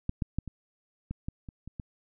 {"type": "clicks", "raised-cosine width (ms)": 5, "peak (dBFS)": [-16, -16, -16, -26, -22, -21, -29, -29, -24], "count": 9, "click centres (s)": [0.094, 0.222, 0.386, 0.477, 1.11, 1.285, 1.488, 1.676, 1.798], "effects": []}